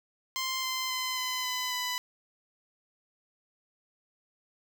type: tone with pitch steps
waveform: 10% pulse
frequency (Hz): 1046.5 / 1036.3 / 1026.1 / 1016.1 / 1006.2 / 996.4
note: C6 / C6 / C6 / B5 / B5 / B5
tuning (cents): 0 / -17 / -34 / +49 / +32 / +15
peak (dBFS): -22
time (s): 0.36-1.98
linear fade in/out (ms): 0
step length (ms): 270
effects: none